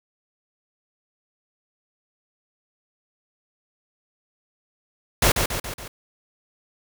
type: noise with echo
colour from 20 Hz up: pink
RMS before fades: -17 dBFS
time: 5.22-5.32 s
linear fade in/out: 5 ms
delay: 140 ms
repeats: 4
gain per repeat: -5 dB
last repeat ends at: 5.88 s
effects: none